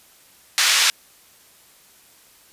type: band-pass noise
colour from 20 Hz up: white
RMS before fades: -17 dBFS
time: 0.58-0.9 s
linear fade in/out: 0 ms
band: 1500 to 5200 Hz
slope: 12 dB/octave
effects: white hiss -52 dBFS RMS until 2.52 s + resampled to 32000 Hz